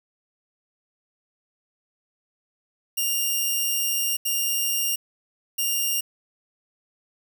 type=tone bursts at uneven times; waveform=5% pulse; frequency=2818 Hz; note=F7; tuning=15 cents sharp; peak=-13 dBFS; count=3; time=2.97-4.17 / 4.25-4.96 / 5.58-6.01 s; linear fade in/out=10 ms; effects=8-bit